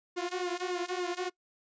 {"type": "tone with flanger", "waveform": "sawtooth", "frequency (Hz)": 358.2, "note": "F4", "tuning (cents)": 44, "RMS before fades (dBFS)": -34, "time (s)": [0.16, 1.3], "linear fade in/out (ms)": 20, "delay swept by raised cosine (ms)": [1.5, 5.6], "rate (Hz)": 3.5, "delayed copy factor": -0.85, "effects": ["noise-tail reverb RT60 0.1 s tail -22 dB re dry", "resampled to 16000 Hz"]}